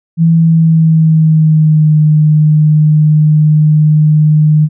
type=tone with pitch glide; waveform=sine; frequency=164.81 to 152.89 Hz; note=E3 to D#3; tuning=0 to -30 cents; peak=-4 dBFS; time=0.17-4.69 s; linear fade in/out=50 ms; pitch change=-130 cents; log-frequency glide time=0.31-1.99 s; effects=none